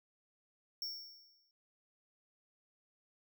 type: tone with exponential decay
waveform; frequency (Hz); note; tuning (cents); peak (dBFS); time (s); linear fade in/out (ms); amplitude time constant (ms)
square; 5470; F8; -37; -37; 0.82-1.51; 1; 150
effects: none